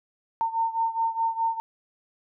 sine beating tone pair, 907 / 911.8 Hz, A#5 / A#5, -48 / -39 cents, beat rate 4.8 Hz, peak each -25 / -28 dBFS, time 0.41-1.6 s, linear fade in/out 0 ms, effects none

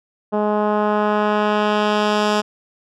10% pulse tone with low-pass filter sweep, 210 Hz, G#3, 19 cents sharp, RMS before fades -18 dBFS, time 0.32-2.42 s, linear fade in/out 20 ms, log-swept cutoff 760 to 6100 Hz, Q 0.9, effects none

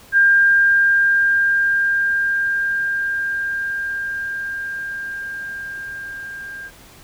sine tone with level ramp, 1600 Hz, G6, 35 cents sharp, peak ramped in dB -9 to -30 dBFS, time 0.12-6.71 s, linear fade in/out 50 ms, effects pink hiss -45 dBFS RMS until 7.03 s

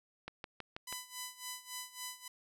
click train, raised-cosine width 0.3 ms, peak -26 dBFS, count 5, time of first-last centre 0.28-0.926 s, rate 6.19 Hz
5% pulse tone with tremolo, 1000 Hz, B5, 21 cents sharp, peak -28 dBFS, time 0.87-2.28 s, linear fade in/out 5 ms, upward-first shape sine, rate 3.6 Hz, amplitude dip 85%
effects none

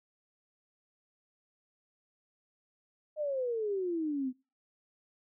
sine exponential sweep, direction down, 622.3 to 250 Hz, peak -30 dBFS, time 3.16-4.33 s, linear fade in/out 50 ms, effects noise-tail reverb RT60 0.3 s tail -23 dB re dry

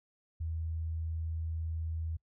sine tone, 81 Hz, E2, 30 cents flat, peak -33 dBFS, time 0.4-2.17 s, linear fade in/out 10 ms, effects noise-tail reverb RT60 0.1 s tail -25 dB re dry

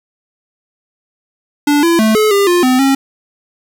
square tone with pitch steps, 291.2 / 337.3 / 218.7 / 429.1 / 400.3 / 352.1 / 255.3 / 271.6 Hz, D4 / E4 / A3 / A4 / G4 / F4 / C4 / C#4, -15 / +40 / -10 / -43 / +36 / +14 / -42 / -35 cents, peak -9 dBFS, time 1.67-2.95 s, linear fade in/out 5 ms, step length 160 ms, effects 8-bit

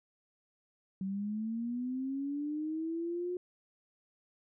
sine linear sweep, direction up, 188.4 to 362 Hz, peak -33 dBFS, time 1.01-3.37 s, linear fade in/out 2 ms, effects none

